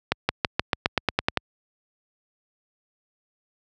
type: accelerating click train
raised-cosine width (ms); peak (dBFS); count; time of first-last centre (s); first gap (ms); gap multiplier
0.3; -3; 11; 0.12-1.373; 170; 0.93
effects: high-pass 60 Hz 12 dB/octave